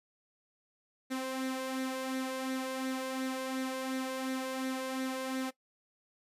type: tone with flanger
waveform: sawtooth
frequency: 261.6 Hz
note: C4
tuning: in tune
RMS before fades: -36 dBFS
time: 1.1-5.51 s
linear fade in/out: 20 ms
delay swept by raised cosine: 0.49 to 1.99 ms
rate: 2.8 Hz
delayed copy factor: +0.5
effects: noise-tail reverb RT60 0.1 s tail -18 dB re dry + resampled to 32000 Hz